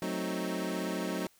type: chord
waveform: 25% pulse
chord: F# diminished seventh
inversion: none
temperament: equal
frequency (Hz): 185 / 220 / 261.6 / 311.1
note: F#3 / A3 / C4 / Eb4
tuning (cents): 0 / 0 / 0 / 0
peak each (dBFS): -32 / -36 / -35 / -34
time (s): 0.02-1.27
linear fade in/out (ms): 2
effects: white hiss -65 dBFS RMS until 1.39 s

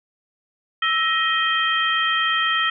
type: tone cluster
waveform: sine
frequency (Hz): 1315 / 1883 / 2506 / 3162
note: E6 / A#6 / D#7 / G7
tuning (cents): -5 / +17 / +12 / +14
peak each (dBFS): -22 / -22 / -29 / -23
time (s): 0.82-2.7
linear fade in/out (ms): 5
effects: none

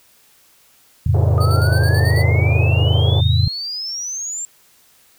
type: chord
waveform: sine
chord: F augmented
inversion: none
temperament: equal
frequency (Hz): 87.31 / 110 / 138.59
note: F2 / A2 / C#3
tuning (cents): 0 / 0 / 0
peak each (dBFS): -15 / -16 / -19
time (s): 1.06-3.48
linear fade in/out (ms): 5
type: band-pass noise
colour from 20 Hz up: pink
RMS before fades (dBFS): -26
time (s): 1.14-3.21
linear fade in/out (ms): 5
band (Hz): 360 to 700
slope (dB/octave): 24
type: exponential sweep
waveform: sine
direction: up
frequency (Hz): 1224 to 7459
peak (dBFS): -23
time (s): 1.38-4.45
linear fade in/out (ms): 0
type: tone with tremolo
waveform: sawtooth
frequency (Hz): 4522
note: C#8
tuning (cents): +34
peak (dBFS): -24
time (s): 1.4-2.24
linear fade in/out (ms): 20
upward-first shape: square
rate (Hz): 9.2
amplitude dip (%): 65
effects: white hiss -53 dBFS RMS until 5.18 s

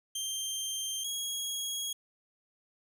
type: tone pair in turn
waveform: 20% pulse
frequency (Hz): 3160 / 3307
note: G7 / G#7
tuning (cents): +13 / -8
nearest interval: minor second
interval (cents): 79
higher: second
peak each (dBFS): -28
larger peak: neither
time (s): 0.15-1.04 / 1.04-1.93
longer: neither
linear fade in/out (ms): 5
effects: none

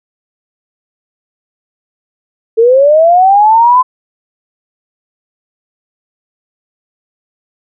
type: linear sweep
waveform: sine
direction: up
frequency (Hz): 440 to 1028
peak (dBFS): -3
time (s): 2.57-3.83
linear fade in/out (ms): 20
effects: none

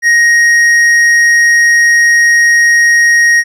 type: tone with tanh clipping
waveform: sine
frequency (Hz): 1875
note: A#6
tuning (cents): +10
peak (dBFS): -6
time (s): 0.02-3.44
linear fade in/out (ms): 50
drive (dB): 9
effects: none

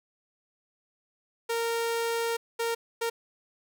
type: tone bursts at uneven times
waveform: sawtooth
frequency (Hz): 462.5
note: A#4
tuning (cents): -14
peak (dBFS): -23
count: 3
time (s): 1.49-2.37 / 2.59-2.75 / 3.01-3.1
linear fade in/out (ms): 10
effects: none

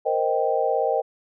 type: chord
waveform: sine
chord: C minor seventh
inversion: third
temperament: equal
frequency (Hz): 466.2 / 523.3 / 622.3 / 784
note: Bb4 / C5 / Eb5 / G5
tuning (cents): 0 / 0 / 0 / 0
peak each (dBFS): -25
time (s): 0.05-1.02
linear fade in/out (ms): 20
effects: none

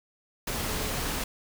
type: tone in noise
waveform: sine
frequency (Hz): 429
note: A4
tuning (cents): -44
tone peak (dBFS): -41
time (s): 0.69-0.99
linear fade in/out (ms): 5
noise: pink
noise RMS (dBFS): -31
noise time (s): 0.47-1.24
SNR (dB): -13
effects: none

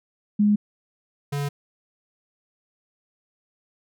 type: tone pair in turn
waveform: sine / square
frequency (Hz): 207.7 / 142.87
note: G#3 / D3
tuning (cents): 0 / -47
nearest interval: tritone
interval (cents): 647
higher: first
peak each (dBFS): -15 / -25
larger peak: first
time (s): 0.39-0.56 / 1.32-1.49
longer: neither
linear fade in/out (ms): 10
effects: none

